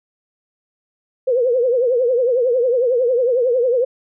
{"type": "tone with vibrato", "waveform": "sine", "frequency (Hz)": 494.1, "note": "B4", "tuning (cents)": 1, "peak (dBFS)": -13, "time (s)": [1.27, 3.85], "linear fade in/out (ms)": 10, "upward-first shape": "triangle", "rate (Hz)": 11, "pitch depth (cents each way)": 140, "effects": []}